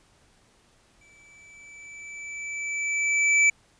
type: tone with exponential growth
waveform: square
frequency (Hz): 2314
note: D7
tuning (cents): -26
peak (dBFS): -16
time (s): 1.01-3.5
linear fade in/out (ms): 5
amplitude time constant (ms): 540
effects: pink hiss -61 dBFS RMS until 3.79 s + resampled to 22050 Hz